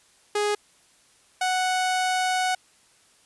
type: tone pair in turn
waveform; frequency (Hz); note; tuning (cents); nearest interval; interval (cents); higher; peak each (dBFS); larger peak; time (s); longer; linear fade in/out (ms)
sawtooth; 415.3 / 740; G#4 / F#5; 0 / 0; minor seventh; 1000; second; -18; neither; 0.35-0.55 / 1.41-2.55; second; 5
effects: white hiss -59 dBFS RMS until 3.25 s + resampled to 24000 Hz